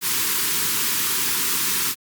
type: band-stop noise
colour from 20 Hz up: white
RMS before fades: -22 dBFS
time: 0.01-1.95 s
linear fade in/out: 50 ms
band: 450 to 900 Hz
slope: 96 dB/octave
effects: high-pass 100 Hz 12 dB/octave + Opus 48 kbps